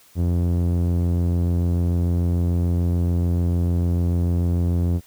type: tone with low-pass filter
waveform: sawtooth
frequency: 86.8 Hz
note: F2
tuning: 10 cents flat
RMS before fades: -20 dBFS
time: 0.15-5.01 s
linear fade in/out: 50 ms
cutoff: 350 Hz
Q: 0.56
effects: white hiss -53 dBFS RMS until 5.06 s